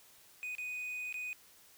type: tone with dropouts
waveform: triangle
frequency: 2489 Hz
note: D#7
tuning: in tune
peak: -36 dBFS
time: 0.43-1.33 s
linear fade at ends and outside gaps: 0 ms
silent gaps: 0.551-0.583 / 1.126-1.142 s
effects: white hiss -61 dBFS RMS until 1.77 s